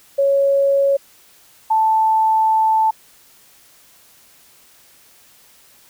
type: tone pair in turn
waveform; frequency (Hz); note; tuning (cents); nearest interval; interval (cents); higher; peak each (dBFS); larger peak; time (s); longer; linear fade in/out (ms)
sine; 554.4 / 880.1; C#5 / A5; 0 / 0; minor sixth; 800; second; -12; neither; 0.18-0.97 / 1.7-2.91; second; 10
effects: white hiss -50 dBFS RMS until 5.89 s